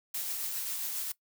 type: noise with tremolo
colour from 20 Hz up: blue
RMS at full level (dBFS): -34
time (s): 0.14-1.12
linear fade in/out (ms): 5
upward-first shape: triangle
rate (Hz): 7.4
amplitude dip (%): 30
effects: noise-tail reverb RT60 0.1 s tail -20 dB re dry